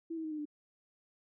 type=tone with pitch steps; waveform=sine; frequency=329.6 / 321.1 / 312.9 / 304.9 / 297.1 Hz; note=E4 / E4 / D#4 / D#4 / D4; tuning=0 / -45 / +10 / -35 / +20 cents; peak=-36 dBFS; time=0.1-0.455 s; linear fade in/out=10 ms; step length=71 ms; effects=none